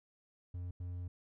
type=tone bursts at uneven times; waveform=triangle; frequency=88.9 Hz; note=F2; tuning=31 cents sharp; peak=-37 dBFS; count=2; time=0.54-0.71 / 0.8-1.08 s; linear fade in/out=5 ms; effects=none